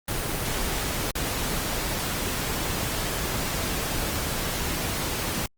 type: noise with dropouts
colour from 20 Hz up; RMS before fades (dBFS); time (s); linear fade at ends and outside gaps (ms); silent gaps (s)
pink; -28; 0.08-5.46; 2; 1.11-1.153
effects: Opus 24 kbps